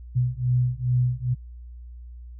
sine beating tone pair, 123.47 / 125.87 Hz, B2 / B2, 0 / +33 cents, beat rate 2.4 Hz, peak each -23 dBFS, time 0.15-1.35 s, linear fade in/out 20 ms, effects added 60 Hz sine -38 dBFS peak until 2.39 s

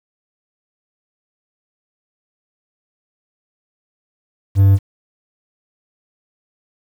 triangle tone, 98 Hz, G2, in tune, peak -5 dBFS, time 4.55-4.79 s, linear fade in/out 50 ms, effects 7-bit

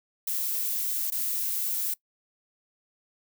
violet noise with dropouts, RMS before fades -29 dBFS, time 0.27-1.94 s, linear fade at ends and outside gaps 5 ms, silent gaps 1.103-1.12 s, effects noise-tail reverb RT60 0.1 s tail -22 dB re dry

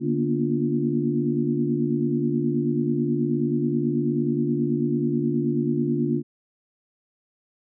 sine tone cluster, 146.1 / 232.2 / 241.5 / 289.8 / 349.5 Hz, D3 / A#3 / B3 / D4 / F4, -9 / -7 / -39 / -23 / +1 cents, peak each -27 dBFS, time 0-6.23 s, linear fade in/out 50 ms, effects none

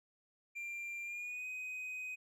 triangle tone with pitch glide, 2378 to 2508 Hz, D7 to D#7, +21 to +13 cents, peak -39 dBFS, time 0.55-2.16 s, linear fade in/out 20 ms, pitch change +92 cents, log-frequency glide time 1.03-1.46 s, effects none

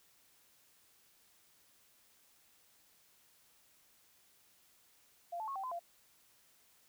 sine tone with pitch steps, 692 / 873 / 1094 / 775 / 1022 / 688 Hz, F5 / A5 / C#6 / G5 / C6 / F5, -16 / -14 / -23 / -20 / -41 / -26 cents, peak -38 dBFS, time 5.32-5.794 s, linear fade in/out 10 ms, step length 79 ms, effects white hiss -68 dBFS RMS until 6.88 s

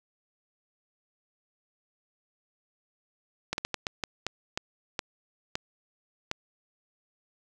slowing click train, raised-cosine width 0.2 ms, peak -12 dBFS, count 11, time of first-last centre 3.53-6.314 s, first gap 51 ms, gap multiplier 1.35, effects none

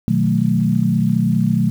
sine chord, B dominant seventh, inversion none, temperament equal, 123.47 / 155.56 / 185 / 220 Hz, B2 / D#3 / F#3 / A3, 0 / 0 / 0 / 0 cents, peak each -20 / -20 / -18 / -18 dBFS, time 0.08-1.7 s, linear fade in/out 0 ms, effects 7-bit

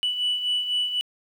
sine beating tone pair, 2960 / 2964 Hz, F#7 / F#7, 0 / +2 cents, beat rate 4 Hz, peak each -29 / -22 dBFS, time 0.03-1.01 s, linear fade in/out 0 ms, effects tanh soft clip ceiling -18 dBFS + 9-bit

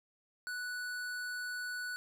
sine tone with hard clipping, 1480 Hz, F#6, in tune, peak -39 dBFS, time 0.47-1.96 s, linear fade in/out 0 ms, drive 15 dB, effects none

